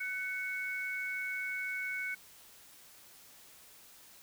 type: tone pair together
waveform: sine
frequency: 1504 / 2217 Hz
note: F#6 / C#7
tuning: +28 / 0 cents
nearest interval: perfect fifth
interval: 672 cents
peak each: -39 / -36 dBFS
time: 0-2.15 s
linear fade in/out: 10 ms
effects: white hiss -57 dBFS RMS until 4.22 s